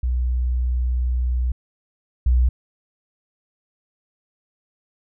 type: tone pair in turn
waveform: sine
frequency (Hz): 61.8 / 61.8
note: B1 / B1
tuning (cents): +2 / +2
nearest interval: unison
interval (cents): 0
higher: neither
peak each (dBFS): -18 / -13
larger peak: second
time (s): 0.03-1.52 / 2.26-2.49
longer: first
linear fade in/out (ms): 5
effects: none